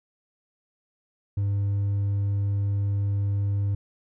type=tone with hard clipping; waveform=sine; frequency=100.3 Hz; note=G2; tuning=40 cents sharp; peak=-23 dBFS; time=1.37-3.75 s; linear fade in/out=5 ms; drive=2 dB; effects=none